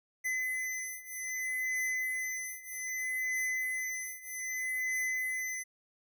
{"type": "beating tone pair", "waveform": "square", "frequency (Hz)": [2026, 2026.63], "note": ["B6", "B6"], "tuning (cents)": [44, 44], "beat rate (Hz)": 0.63, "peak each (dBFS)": [-36, -38], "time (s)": [0.24, 5.64], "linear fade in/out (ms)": 20, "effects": []}